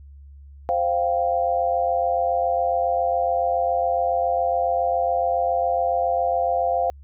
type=chord; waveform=sine; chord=C suspended fourth; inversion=none; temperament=just; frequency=523.3 / 697.7 / 784.9 Hz; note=C5 / F5 / G5; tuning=0 / -2 / +2 cents; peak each=-24 / -21 / -26 dBFS; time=0.69-6.9 s; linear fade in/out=0 ms; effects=added 70 Hz sine -41 dBFS peak until 7.03 s